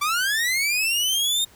sawtooth linear sweep, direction up, 1140 to 3701 Hz, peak -17 dBFS, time 0.01-1.45 s, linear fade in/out 10 ms, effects pink hiss -52 dBFS RMS until 1.55 s

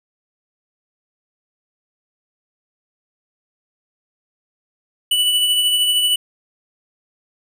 square tone with tremolo, 2965 Hz, F#7, 3 cents sharp, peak -13 dBFS, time 5.11-6.16 s, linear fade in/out 5 ms, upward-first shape triangle, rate 13 Hz, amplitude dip 40%, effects none

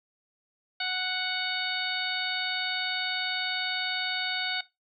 harmonic tone, 740 Hz, F#5, in tune, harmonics 1 / 2 / 3 / 4 / 5 / 6, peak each -37 / -34 / -35 / -37 / -34 / -35 dBFS, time 0.8-4.61 s, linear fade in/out 5 ms, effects noise-tail reverb RT60 0.2 s tail -18 dB re dry

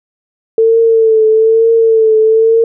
sine tone with vibrato, 446.6 Hz, A4, 26 cents sharp, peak -5 dBFS, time 0.58-2.64 s, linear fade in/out 2 ms, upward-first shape triangle, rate 1.1 Hz, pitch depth 44 cents each way, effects none

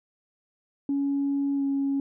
sine tone with pitch glide, 279.8 to 276.3 Hz, C#4 to C#4, +16 to -6 cents, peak -22 dBFS, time 0.89-2 s, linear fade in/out 2 ms, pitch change -22 cents, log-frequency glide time 1.55-1.63 s, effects tanh soft clip ceiling -19 dBFS

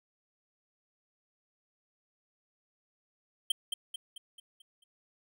square tone with echo, 3136 Hz, G7, in tune, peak -25 dBFS, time 3.5-3.52 s, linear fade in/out 5 ms, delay 220 ms, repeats 6, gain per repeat -6 dB, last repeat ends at 4.84 s, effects none

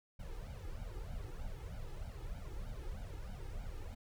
brown noise with flanger, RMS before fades -44 dBFS, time 0.19-3.95 s, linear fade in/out 10 ms, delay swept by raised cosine 1.3 to 2.4 ms, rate 3.2 Hz, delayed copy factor +1, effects none

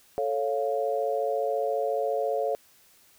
sine chord, A augmented, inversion none, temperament equal, 440 / 554.4 / 698.5 Hz, A4 / C#5 / E#5, 0 / 0 / 0 cents, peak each -29 / -28 / -30 dBFS, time 0.18-2.55 s, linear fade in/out 0 ms, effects white hiss -59 dBFS RMS until 3.18 s

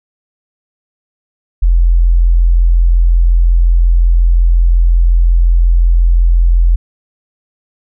sine tone, 42.78 Hz, F1, 35 cents flat, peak -5 dBFS, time 1.62-6.76 s, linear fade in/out 10 ms, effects none

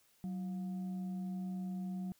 sine tone with frequency modulation, 186.7 Hz, F#3, 16 cents sharp, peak -37 dBFS, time 0.24-2.12 s, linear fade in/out 0 ms, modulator 525 Hz, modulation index 0.22, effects white hiss -70 dBFS RMS until 2.19 s

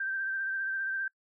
sine tone with vibrato, 1568 Hz, G6, in tune, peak -30 dBFS, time 0-1.08 s, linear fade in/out 5 ms, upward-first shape sine, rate 15 Hz, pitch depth 27 cents each way, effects noise-tail reverb RT60 0.1 s tail -24 dB re dry

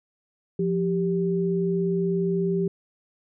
sine tone pair together, 174.83 / 392 Hz, F3 / G4, +2 / 0 cents, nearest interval octave + major second, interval 1398 cents, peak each -24 dBFS, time 0.59-2.68 s, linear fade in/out 5 ms, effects none

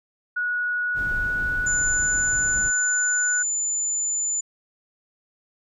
sine tone with pitch glide, 1461 to 1480.5 Hz, F#6 to F#6, -22 to +1 cents, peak -22 dBFS, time 0.36-3.43 s, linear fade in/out 10 ms, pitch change +23 cents, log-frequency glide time 0.81-2.1 s
brown noise, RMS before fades -33 dBFS, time 0.94-2.72 s, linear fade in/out 50 ms
sine tone, 7040 Hz, A8, in tune, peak -22 dBFS, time 1.66-4.41 s, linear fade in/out 10 ms
effects none

